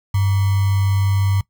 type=tone with sample-and-hold; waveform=sine; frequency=98 Hz; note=G2; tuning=in tune; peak=-14 dBFS; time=0.14-1.41 s; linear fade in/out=5 ms; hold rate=1050 Hz; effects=noise-tail reverb RT60 0.1 s tail -20 dB re dry